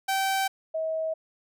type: tone pair in turn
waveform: sawtooth / sine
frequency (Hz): 774 / 639.8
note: G5 / D#5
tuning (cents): -22 / +48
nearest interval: minor third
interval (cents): 330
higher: first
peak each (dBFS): -20 / -26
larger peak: first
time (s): 0.08-0.48 / 0.74-1.14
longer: neither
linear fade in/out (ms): 10
effects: none